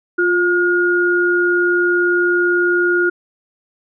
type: tone pair together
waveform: sine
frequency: 351.9 / 1430.1 Hz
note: F4 / F6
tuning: +13 / +41 cents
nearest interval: 2 octaves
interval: 2428 cents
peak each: -15 dBFS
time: 0.18-3.1 s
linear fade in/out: 10 ms
effects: none